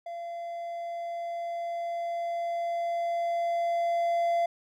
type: tone with level ramp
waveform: triangle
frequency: 684 Hz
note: F5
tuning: 36 cents flat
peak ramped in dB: -33 to -21 dBFS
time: 0.06-4.46 s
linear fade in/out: 5 ms
effects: none